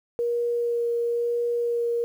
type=tone with vibrato; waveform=sine; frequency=473.2 Hz; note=A#4; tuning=26 cents sharp; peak=-22 dBFS; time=0.19-2.04 s; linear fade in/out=0 ms; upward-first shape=sine; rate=1 Hz; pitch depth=9 cents each way; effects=9-bit

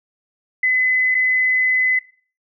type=tone with dropouts; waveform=sine; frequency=2021 Hz; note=B6; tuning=39 cents sharp; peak=-14 dBFS; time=0.63-1.99 s; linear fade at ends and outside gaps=5 ms; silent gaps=1.146-1.149 s; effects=noise-tail reverb RT60 0.4 s tail -17 dB re dry

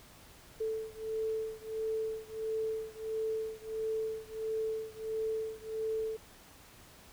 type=beating tone pair; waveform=sine; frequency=440 / 441.5 Hz; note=A4 / A4; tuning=0 / +6 cents; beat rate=1.5 Hz; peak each=-36 / -37 dBFS; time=0.6-6.17 s; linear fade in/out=10 ms; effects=pink hiss -56 dBFS RMS until 7.12 s

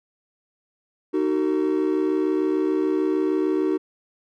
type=tone cluster; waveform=triangle; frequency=309.1 / 375.8 / 454.9 Hz; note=D#4 / F#4 / A#4; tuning=-11 / +27 / -42 cents; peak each=-20 / -20 / -27 dBFS; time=1.13-3.78 s; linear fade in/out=20 ms; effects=tanh soft clip ceiling -11 dBFS

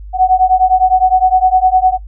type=beating tone pair; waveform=sine; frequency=740 / 749.8 Hz; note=F#5 / F#5; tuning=0 / +23 cents; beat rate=9.8 Hz; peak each=-10 dBFS; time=0.13-1.98 s; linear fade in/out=50 ms; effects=noise-tail reverb RT60 0.1 s tail -20 dB re dry + added 50 Hz sine -27 dBFS peak until 2.07 s

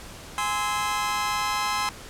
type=chord; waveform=sawtooth; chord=Ab augmented; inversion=none; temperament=just; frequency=830.6 / 1038.3 / 1297.8 Hz; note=Ab5 / C6 / E6; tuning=0 / -14 / -27 cents; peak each=-26 / -23 / -27 dBFS; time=0.38-1.89 s; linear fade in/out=0 ms; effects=pink hiss -42 dBFS RMS until 2.09 s + low-pass 11000 Hz 12 dB/octave

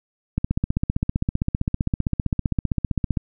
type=click train; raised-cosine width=5 ms; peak=-8 dBFS; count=44; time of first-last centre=0.38-3.172 s; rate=15.4 Hz; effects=none

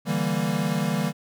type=chord; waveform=square; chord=E half-diminished seventh; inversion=third; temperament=equal; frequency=146.83 / 164.81 / 196 / 233.1 Hz; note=D3 / E3 / G3 / Bb3; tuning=0 / 0 / 0 / 0 cents; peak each=-31 / -28 / -28 / -30 dBFS; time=0.05-1.13 s; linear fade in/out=50 ms; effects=none

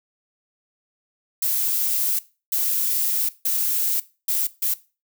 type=noise bursts at uneven times; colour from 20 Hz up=violet; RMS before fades=-22 dBFS; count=5; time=1.42-2.19 / 2.52-3.29 / 3.45-4 / 4.28-4.47 / 4.62-4.74 s; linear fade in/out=5 ms; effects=noise-tail reverb RT60 0.3 s tail -18 dB re dry

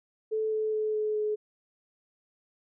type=tone with pitch steps; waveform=sine; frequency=436.5 / 433.5 / 430.5 / 427.5 / 424.6 Hz; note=A4 / A4 / A4 / A4 / G#4; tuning=-14 / -26 / -38 / -50 / +38 cents; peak=-26 dBFS; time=0.31-1.36 s; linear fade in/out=20 ms; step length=210 ms; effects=none

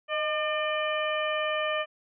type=harmonic tone with a mistuned harmonic; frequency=600 Hz; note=D5; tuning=37 cents sharp; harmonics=1 / 2 / 3 / 4 / 5; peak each=-29 / -32 / -34 / -35 / -36 dBFS; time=0.08-1.86 s; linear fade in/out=50 ms; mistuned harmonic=1; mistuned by=+50 cents; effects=none

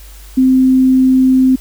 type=tone; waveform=sine; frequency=260 Hz; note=C4; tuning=11 cents flat; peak=-6 dBFS; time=0.37-1.56 s; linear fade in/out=10 ms; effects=added 50 Hz sine -33 dBFS peak until 1.6 s + white hiss -41 dBFS RMS until 1.6 s

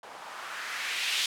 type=noise with low-pass filter sweep; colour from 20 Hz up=violet; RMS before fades=-34 dBFS; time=0.03-1.26 s; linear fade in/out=2 ms; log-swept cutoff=740 to 3400 Hz; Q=1.7; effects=none

